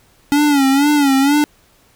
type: tone with vibrato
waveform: square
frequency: 281.9 Hz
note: C#4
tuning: 29 cents sharp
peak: -11 dBFS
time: 0.32-1.44 s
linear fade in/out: 0 ms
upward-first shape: sine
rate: 2.1 Hz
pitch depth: 92 cents each way
effects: pink hiss -53 dBFS RMS until 1.95 s